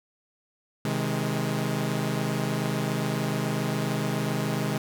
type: chord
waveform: sawtooth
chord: Ab major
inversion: first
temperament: equal with one note detuned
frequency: 130.81 / 157.92 / 207.7 Hz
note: C3 / Eb3 / Ab3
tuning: 0 / +26 / 0 cents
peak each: -26 dBFS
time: 0.85-4.78 s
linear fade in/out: 2 ms
effects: none